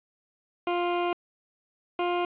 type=tone pair in turn; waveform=20% pulse; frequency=350.5 / 352.2 Hz; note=F4 / F4; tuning=+6 / +15 cents; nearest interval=unison; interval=9 cents; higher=second; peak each=-20 dBFS; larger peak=neither; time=0.67-1.13 / 1.99-2.25 s; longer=first; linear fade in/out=2 ms; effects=resampled to 8000 Hz + 8-bit